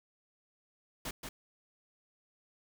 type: noise with echo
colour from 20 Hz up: pink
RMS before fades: -39 dBFS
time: 1.05-1.11 s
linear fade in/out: 5 ms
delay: 180 ms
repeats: 1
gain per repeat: -4 dB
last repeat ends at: 1.29 s
effects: none